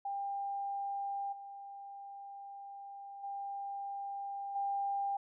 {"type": "tone with level steps", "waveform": "sine", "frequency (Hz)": 797, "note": "G5", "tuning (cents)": 28, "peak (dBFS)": [-35, -45, -38, -32], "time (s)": [0.05, 5.17], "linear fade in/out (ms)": 5, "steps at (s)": [1.32, 3.23, 4.55], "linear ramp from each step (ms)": 10, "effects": []}